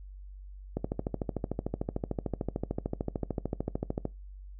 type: click train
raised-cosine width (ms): 2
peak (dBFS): -17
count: 45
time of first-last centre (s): 0.77-4.054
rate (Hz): 13.4
effects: noise-tail reverb RT60 0.2 s tail -21 dB re dry + added 48 Hz sine -43 dBFS peak until 4.59 s